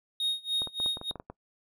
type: tone with tremolo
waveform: triangle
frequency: 3729 Hz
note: A#7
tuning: in tune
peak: -23 dBFS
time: 0.2-1.11 s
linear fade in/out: 2 ms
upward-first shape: sine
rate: 3.4 Hz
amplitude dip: 95%
type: clicks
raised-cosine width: 1 ms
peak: -26 dBFS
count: 10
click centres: 0.619 / 0.673 / 0.801 / 0.861 / 0.971 / 1.014 / 1.111 / 1.157 / 1.199 / 1.3 s
effects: noise-tail reverb RT60 0.1 s tail -22 dB re dry